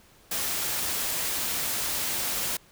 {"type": "noise", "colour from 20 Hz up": "white", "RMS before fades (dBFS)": -29, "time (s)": [0.31, 2.57], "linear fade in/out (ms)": 5, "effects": ["pink hiss -57 dBFS RMS until 2.71 s"]}